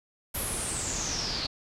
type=noise with low-pass filter sweep; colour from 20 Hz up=pink; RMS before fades=-32 dBFS; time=0.34-1.47 s; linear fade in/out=10 ms; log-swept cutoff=12000 to 4300 Hz; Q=8.2; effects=none